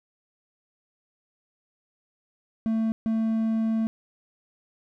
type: tone bursts at uneven times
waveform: triangle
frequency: 223 Hz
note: A3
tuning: 23 cents sharp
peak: -20 dBFS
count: 2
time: 2.66-2.92 / 3.06-3.87 s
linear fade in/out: 0 ms
effects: none